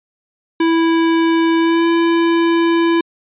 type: tone with pitch glide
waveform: square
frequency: 329.6 to 335 Hz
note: E4 to E4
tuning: 0 to +28 cents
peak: -12 dBFS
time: 0.6-3.01 s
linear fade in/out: 5 ms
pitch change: +28 cents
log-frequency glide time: 1.59-1.87 s
effects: resampled to 8000 Hz